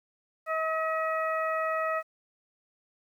harmonic tone with a mistuned harmonic, 639 Hz, D#5, 46 cents sharp, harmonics 1 / 2 / 3 / 4, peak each -30 / -30 / -35 / -42 dBFS, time 0.46-2.03 s, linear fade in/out 50 ms, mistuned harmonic 4, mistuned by -18 cents, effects 10-bit

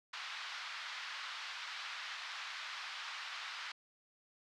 pink band-pass noise, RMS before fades -45 dBFS, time 0.13-3.72 s, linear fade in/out 5 ms, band 1100 to 4700 Hz, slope 24 dB/octave, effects none

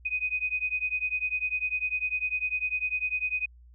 sine beating tone pair, 2495 / 2505 Hz, D#7 / D#7, +4 / +11 cents, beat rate 10 Hz, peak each -30 dBFS, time 0.05-3.46 s, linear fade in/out 10 ms, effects added 60 Hz sine -50 dBFS peak until 3.74 s

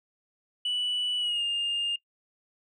sine tone with pitch glide, 2960 to 2817 Hz, F#7 to F7, 0 to +14 cents, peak -24 dBFS, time 0.65-1.96 s, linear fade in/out 5 ms, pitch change -86 cents, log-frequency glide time 1.18-1.43 s, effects noise-tail reverb RT60 0.1 s tail -23 dB re dry + tanh soft clip ceiling -24 dBFS

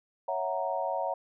sine chord, F# dominant seventh, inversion second, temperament equal, 554.4 / 659.3 / 740 / 932.3 Hz, C#5 / E5 / F#5 / A#5, 0 / 0 / 0 / 0 cents, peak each -34 dBFS, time 0.28-1.14 s, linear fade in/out 5 ms, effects none

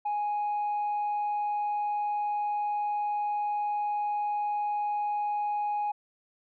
sine tone, 830.6 Hz, G#5, in tune, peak -25 dBFS, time 0.05-5.92 s, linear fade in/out 10 ms, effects tanh soft clip ceiling -25 dBFS

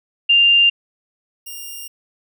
sine / 5% pulse tone pair in turn, 2794 / 2807 Hz, F7 / F7, 0 / +8 cents, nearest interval unison, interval 8 cents, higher second, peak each -9 / -21 dBFS, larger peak first, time 0.29-0.7 / 1.46-1.88 s, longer second, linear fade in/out 10 ms, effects none

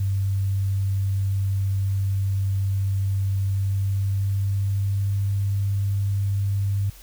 sine tone with pitch glide, 97.6 to 99.42 Hz, G2 to G2, -7 to +25 cents, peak -20 dBFS, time 0-6.9 s, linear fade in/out 5 ms, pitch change +32 cents, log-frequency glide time 3.48-5.2 s, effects added 45 Hz sine -45 dBFS peak until 7.02 s + white hiss -49 dBFS RMS until 7.02 s

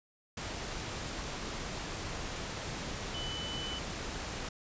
sine tone in noise, 3000 Hz, F#7, 23 cents sharp, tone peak -39 dBFS, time 3.14-3.79 s, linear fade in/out 5 ms, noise pink, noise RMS -39 dBFS, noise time 0.37-4.49 s, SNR -3 dB, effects resampled to 16000 Hz

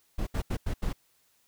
brown noise bursts at uneven times, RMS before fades -29 dBFS, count 5, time 0.18-0.27 / 0.34-0.42 / 0.5-0.57 / 0.66-0.74 / 0.82-0.93 s, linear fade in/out 10 ms, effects white hiss -68 dBFS RMS until 1.47 s

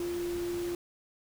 sine tone in noise, 348 Hz, F4, 6 cents flat, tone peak -31 dBFS, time 0-0.75 s, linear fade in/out 2 ms, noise pink, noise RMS -44 dBFS, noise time 0-0.75 s, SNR +10 dB, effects none

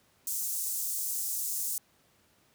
pink high-pass noise, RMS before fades -33 dBFS, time 0.27-1.78 s, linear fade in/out 2 ms, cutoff 7000 Hz, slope 24 dB/octave, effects pink hiss -66 dBFS RMS until 2.54 s + high-pass 80 Hz 12 dB/octave

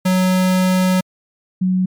square / sine tone pair in turn, 185 / 185 Hz, F#3 / F#3, 0 / 0 cents, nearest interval unison, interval 0 cents, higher neither, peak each -13 dBFS, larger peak neither, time 0.05-1.01 / 1.61-1.86 s, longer first, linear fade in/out 10 ms, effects MP3 96 kbps

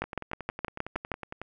two click trains, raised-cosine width 0.5 ms, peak -22 / -14 dBFS, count 16 / 8, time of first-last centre 0.04-1.416 / 0.02-1.117 s, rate 10.9 / 6.38 Hz, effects none

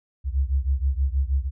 sine beating tone pair, 65.3 / 71.6 Hz, C2 / D2, -3 / -43 cents, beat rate 6.3 Hz, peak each -22 / -24 dBFS, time 0.24-1.51 s, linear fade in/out 50 ms, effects none

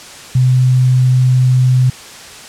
sine tone, 127.6 Hz, C3, 43 cents flat, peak -7 dBFS, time 0.35-1.9 s, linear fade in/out 5 ms, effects white hiss -33 dBFS RMS until 2.48 s + low-pass 8000 Hz 12 dB/octave

